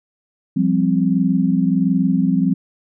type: chord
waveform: sine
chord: F suspended second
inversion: none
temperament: equal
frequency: 174.61 / 196 / 261.6 Hz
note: F3 / G3 / C4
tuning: 0 / 0 / 0 cents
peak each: -18 dBFS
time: 0.56-2.54 s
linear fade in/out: 10 ms
effects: none